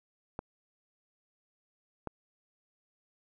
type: clicks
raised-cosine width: 1 ms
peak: -22 dBFS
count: 2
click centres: 0.391 / 2.073 s
effects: none